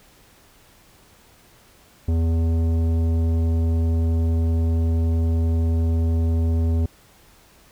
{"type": "tone with tanh clipping", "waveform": "sine", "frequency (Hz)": 82.3, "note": "E2", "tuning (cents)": -2, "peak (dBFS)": -19, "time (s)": [2.08, 6.86], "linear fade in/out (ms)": 5, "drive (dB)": 13, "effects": ["pink hiss -53 dBFS RMS until 7.71 s"]}